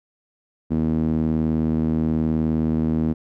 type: tone with band-pass filter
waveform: sawtooth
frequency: 79 Hz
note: D#2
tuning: 27 cents sharp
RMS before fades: -21 dBFS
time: 0.7-3.14 s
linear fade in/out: 20 ms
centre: 240 Hz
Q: 2.5
effects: none